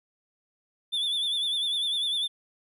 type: tone with vibrato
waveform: triangle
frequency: 3493 Hz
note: A7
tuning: 13 cents flat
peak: -24 dBFS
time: 0.92-2.28 s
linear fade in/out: 20 ms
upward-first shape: sine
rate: 10 Hz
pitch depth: 64 cents each way
effects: none